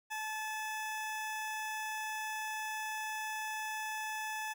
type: tone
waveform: 20% pulse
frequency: 866 Hz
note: A5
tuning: 28 cents flat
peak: -32 dBFS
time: 0.1-4.54 s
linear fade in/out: 20 ms
effects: none